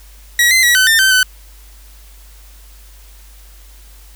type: tone with pitch steps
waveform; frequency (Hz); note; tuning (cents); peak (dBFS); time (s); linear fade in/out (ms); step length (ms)
sawtooth; 1917 / 2061 / 1927 / 1520 / 1802 / 1545 / 1510; A#6 / C7 / B6 / F#6 / A6 / G6 / F#6; +48 / -27 / -43 / +46 / +41 / -26 / +35; -5; 0.39-1.23; 2; 120
effects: added 50 Hz sine -38 dBFS peak until 4.15 s + white hiss -46 dBFS RMS until 4.15 s